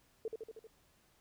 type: tone with echo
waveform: sine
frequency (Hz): 444.8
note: A4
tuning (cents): +19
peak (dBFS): -35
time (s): 0.25-0.28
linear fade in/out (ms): 2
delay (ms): 78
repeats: 5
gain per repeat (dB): -3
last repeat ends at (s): 0.67
effects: pink hiss -70 dBFS RMS until 1.2 s